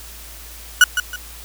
35% pulse tone with echo, 1467 Hz, F#6, 15 cents flat, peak -4 dBFS, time 0.81-0.84 s, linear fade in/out 2 ms, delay 160 ms, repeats 2, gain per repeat -10 dB, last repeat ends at 1.16 s, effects added 56 Hz sine -39 dBFS peak until 1.44 s + white hiss -39 dBFS RMS until 1.44 s

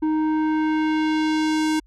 square tone with low-pass filter sweep, 311.1 Hz, D#4, in tune, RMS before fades -21 dBFS, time 0.02-1.8 s, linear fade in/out 10 ms, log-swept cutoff 740 to 9300 Hz, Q 0.9, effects added 49 Hz sine -51 dBFS peak until 1.86 s

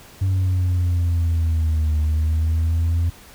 sine exponential two-way sweep, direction down then up, 96 to 76.3 to 85.3 Hz, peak -14 dBFS, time 0.21-3.1 s, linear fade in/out 10 ms, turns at 1.98 s, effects tanh soft clip ceiling -15 dBFS + pink hiss -45 dBFS RMS until 3.34 s

